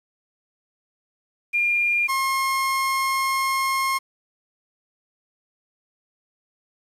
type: tone pair in turn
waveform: sine / 30% pulse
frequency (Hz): 2406 / 1071.8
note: D7 / C6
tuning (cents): +41 / +41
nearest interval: octave + major second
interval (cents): 1400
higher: first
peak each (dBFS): -18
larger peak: neither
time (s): 1.53-2.08 / 2.08-3.99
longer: second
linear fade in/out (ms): 20
effects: resampled to 32000 Hz + 8-bit